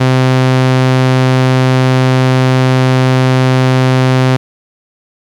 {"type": "tone", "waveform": "sawtooth", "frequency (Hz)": 129.4, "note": "C3", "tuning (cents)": -19, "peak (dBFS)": -3, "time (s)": [0, 4.37], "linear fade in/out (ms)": 10, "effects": ["low-pass 5000 Hz 12 dB/octave", "7-bit"]}